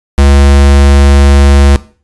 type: tone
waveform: square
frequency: 70 Hz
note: C#2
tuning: 18 cents sharp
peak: -3 dBFS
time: 0.18-1.76 s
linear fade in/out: 0 ms
effects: noise-tail reverb RT60 0.4 s tail -17 dB re dry + resampled to 24000 Hz